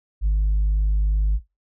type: tone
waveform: sine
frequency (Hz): 51.3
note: G#1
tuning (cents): -21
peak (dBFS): -14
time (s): 0.21-1.4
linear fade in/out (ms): 50
effects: noise-tail reverb RT60 0.2 s tail -19 dB re dry + tanh soft clip ceiling -15 dBFS